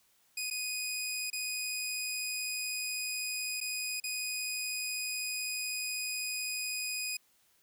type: tone with dropouts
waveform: 15% pulse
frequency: 2489 Hz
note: D#7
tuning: in tune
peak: -27 dBFS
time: 0.37-7.17 s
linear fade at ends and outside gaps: 5 ms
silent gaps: 0.502-0.509 / 1.302-1.329 / 3.604-3.611 / 4.001-4.038 s
effects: white hiss -69 dBFS RMS until 7.62 s